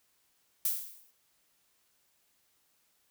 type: noise with exponential decay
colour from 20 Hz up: violet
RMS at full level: -27 dBFS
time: 0.65-1.11 s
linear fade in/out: 2 ms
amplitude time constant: 99 ms
effects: white hiss -72 dBFS RMS until 3.1 s